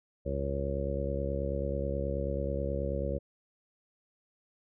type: harmonic tone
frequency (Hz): 69.3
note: C#2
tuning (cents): 0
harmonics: 1 / 2 / 3 / 4 / 5 / 6 / 7 / 8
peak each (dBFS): -34 / -38 / -40 / -45 / -41 / -44 / -38 / -36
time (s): 0.25-3.19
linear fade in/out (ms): 20
effects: none